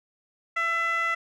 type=tone with band-pass filter; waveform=15% pulse; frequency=669 Hz; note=E5; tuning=25 cents sharp; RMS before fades=-26 dBFS; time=0.56-1.15 s; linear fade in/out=10 ms; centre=1700 Hz; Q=6.2; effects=none